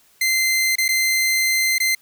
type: tone with dropouts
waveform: sawtooth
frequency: 2076 Hz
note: C7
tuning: 14 cents flat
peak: -13 dBFS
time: 0.21-1.95 s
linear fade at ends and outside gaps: 5 ms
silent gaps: 0.756-0.782 / 0.882-0.888 / 1.783-1.801 s
effects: white hiss -56 dBFS RMS until 2.01 s